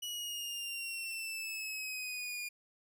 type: exponential sweep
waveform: sawtooth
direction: down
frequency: 2932 to 2421 Hz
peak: -35 dBFS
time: 0.02-2.49 s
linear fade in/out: 10 ms
effects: none

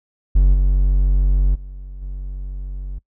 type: tone with level steps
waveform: triangle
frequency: 46.88 Hz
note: F#1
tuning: 23 cents sharp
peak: -7 / -10 / -28 / -23 dBFS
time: 0.35-2.99 s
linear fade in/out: 10 ms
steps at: 0.53 / 1.54 / 2.01 s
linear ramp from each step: 20 ms
effects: noise-tail reverb RT60 0.1 s tail -23 dB re dry

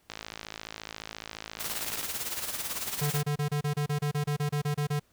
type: click train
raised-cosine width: 0.2 ms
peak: -20 dBFS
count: 106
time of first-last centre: 0.1-2.03 s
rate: 54.4 Hz
type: noise with tremolo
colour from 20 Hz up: white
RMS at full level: -32 dBFS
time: 1.59-3.22 s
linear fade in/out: 20 ms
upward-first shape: sine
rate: 18 Hz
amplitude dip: 60%
type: tone bursts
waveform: square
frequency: 146.83 Hz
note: D3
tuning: in tune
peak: -27 dBFS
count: 16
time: 3.01-4.997 s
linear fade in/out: 10 ms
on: 97 ms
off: 29 ms
effects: pink hiss -67 dBFS RMS until 5.12 s

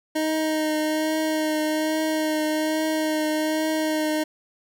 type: tone with vibrato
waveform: 25% pulse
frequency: 311.1 Hz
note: D#4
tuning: in tune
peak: -18 dBFS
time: 0.15-4.24 s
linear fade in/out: 10 ms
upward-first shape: triangle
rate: 1.2 Hz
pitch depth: 20 cents each way
effects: none

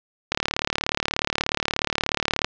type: click train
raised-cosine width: 0.2 ms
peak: -3 dBFS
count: 79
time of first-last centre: 0.32-2.445 s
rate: 36.7 Hz
effects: low-pass 5000 Hz 12 dB/octave

